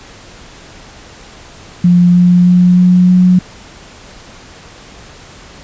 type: tone with pitch steps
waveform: sine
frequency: 176.3 / 177.63 / 178.97 / 180.32 / 181.68 Hz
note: F3 / F3 / F3 / F#3 / F#3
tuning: +17 / +30 / +43 / -44 / -31 cents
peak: -4 dBFS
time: 1.84-3.39 s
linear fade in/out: 5 ms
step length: 310 ms
effects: pink hiss -36 dBFS RMS until 5.63 s + resampled to 16000 Hz